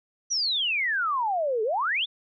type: exponential two-way sweep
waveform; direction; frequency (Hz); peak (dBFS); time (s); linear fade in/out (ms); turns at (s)
sine; down then up; 6020 to 418.7 to 3661; -23; 0.3-2.06; 20; 1.63
effects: none